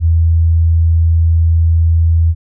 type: tone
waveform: sine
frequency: 82.41 Hz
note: E2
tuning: in tune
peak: -7 dBFS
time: 0-2.35 s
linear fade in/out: 50 ms
effects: none